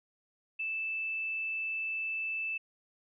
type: tone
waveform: sine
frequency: 2637 Hz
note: E7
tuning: in tune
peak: -32 dBFS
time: 0.59-2.58 s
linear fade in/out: 10 ms
effects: none